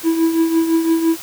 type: tone with tremolo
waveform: triangle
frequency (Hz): 327.9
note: E4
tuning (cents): -9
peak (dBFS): -8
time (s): 0.03-1.17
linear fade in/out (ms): 50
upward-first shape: triangle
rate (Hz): 5.9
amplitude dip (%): 65
effects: white hiss -33 dBFS RMS until 1.22 s